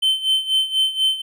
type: tone with tremolo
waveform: triangle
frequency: 3082 Hz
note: G7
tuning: 30 cents flat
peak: -12 dBFS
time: 0.02-1.22 s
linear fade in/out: 10 ms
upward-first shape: sine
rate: 4.1 Hz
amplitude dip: 80%
effects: none